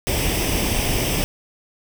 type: noise with comb filter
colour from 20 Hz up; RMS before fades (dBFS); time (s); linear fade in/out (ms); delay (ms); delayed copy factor
pink; -21; 0.07-1.24; 0; 0.36; +0.65
effects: none